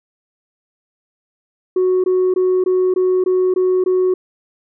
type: tone bursts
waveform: sine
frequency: 369.1 Hz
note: F#4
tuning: 4 cents flat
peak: -10 dBFS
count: 8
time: 1.76-4.14 s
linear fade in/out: 5 ms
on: 280 ms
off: 20 ms
effects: tanh soft clip ceiling -10 dBFS